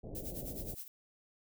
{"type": "low-pass noise", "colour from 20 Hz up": "pink", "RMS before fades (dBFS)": -44, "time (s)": [0.03, 0.75], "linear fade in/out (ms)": 10, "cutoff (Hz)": 660, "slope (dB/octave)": 48}
{"type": "noise with tremolo", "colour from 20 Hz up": "violet", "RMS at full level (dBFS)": -43, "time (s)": [0.15, 0.88], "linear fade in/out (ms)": 2, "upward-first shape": "sine", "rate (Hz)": 9.6, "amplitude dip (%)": 75}
{"effects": []}